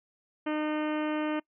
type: harmonic tone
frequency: 305 Hz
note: D#4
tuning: 34 cents flat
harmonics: 1 / 2 / 3 / 4 / 5 / 6 / 7 / 8 / 9 / 10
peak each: -29 / -35 / -39 / -41 / -43 / -45 / -46 / -47 / -48 / -49 dBFS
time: 0.46-1.4 s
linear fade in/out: 10 ms
effects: noise-tail reverb RT60 0.1 s tail -24 dB re dry